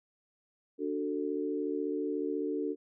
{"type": "chord", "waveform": "sine", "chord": "D major", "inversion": "none", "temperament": "equal with one note detuned", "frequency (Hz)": [293.7, 370, 444.3], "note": ["D4", "F#4", "A4"], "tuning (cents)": [0, 0, 17], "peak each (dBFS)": [-34, -36, -35], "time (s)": [0.78, 2.76], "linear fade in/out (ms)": 50, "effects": []}